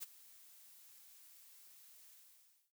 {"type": "noise with ADSR envelope", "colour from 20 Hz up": "blue", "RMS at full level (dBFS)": -43, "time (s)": [0, 2.72], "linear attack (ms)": 28, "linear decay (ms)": 21, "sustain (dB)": -18, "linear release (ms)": 630, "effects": ["noise-tail reverb RT60 0.1 s tail -22 dB re dry"]}